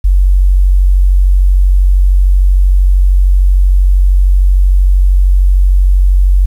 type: tone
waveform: sine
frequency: 46.51 Hz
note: F#1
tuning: 10 cents sharp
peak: -4 dBFS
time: 0.04-6.46 s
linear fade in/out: 10 ms
effects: 7-bit